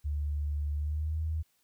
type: tone with pitch glide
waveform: sine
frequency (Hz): 73.4 to 79.12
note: D2 to D#2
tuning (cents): 0 to +30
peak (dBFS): -29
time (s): 0.04-1.43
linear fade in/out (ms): 20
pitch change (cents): +130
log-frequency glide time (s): 0.75-1.19
effects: white hiss -72 dBFS RMS until 1.63 s